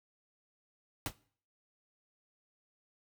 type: noise with exponential decay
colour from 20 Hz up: pink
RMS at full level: -31 dBFS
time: 1.06-1.15 s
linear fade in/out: 1 ms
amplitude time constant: 18 ms
effects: noise-tail reverb RT60 0.5 s tail -21 dB re dry